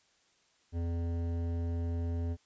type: tone with hard clipping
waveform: sine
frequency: 84.7 Hz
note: E2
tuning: 48 cents sharp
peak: -33 dBFS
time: 0.72-2.37 s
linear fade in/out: 50 ms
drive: 13 dB
effects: white hiss -69 dBFS RMS until 2.45 s + resampled to 16000 Hz